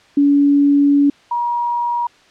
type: tone pair in turn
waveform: sine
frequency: 284.6 / 954.5 Hz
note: C#4 / A#5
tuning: +46 / +41 cents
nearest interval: octave + major sixth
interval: 2095 cents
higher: second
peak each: -9 / -16 dBFS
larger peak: first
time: 0.17-1.1 / 1.31-2.07 s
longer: first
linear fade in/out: 5 ms
effects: white hiss -49 dBFS RMS until 2.3 s + low-pass 4000 Hz 12 dB/octave